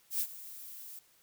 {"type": "noise with ADSR envelope", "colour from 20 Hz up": "violet", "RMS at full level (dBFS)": -30, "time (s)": [0.1, 0.99], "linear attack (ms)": 100, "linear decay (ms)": 64, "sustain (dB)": -17, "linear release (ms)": 3, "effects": ["white hiss -66 dBFS RMS until 1.22 s"]}